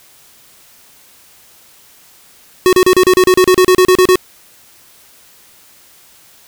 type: tone bursts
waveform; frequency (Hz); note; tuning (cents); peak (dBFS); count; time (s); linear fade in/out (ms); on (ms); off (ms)
square; 368.6; F#4; -7; -6; 15; 2.66-4.156; 0; 68; 34
effects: white hiss -45 dBFS RMS until 6.47 s